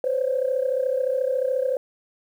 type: tone cluster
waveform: sine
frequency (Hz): 511 / 545 / 574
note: C5 / C#5 / D5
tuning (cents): -41 / -29 / -40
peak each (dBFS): -22 / -25 / -31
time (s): 0.04-1.77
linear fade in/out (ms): 2
effects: tanh soft clip ceiling -12 dBFS + 9-bit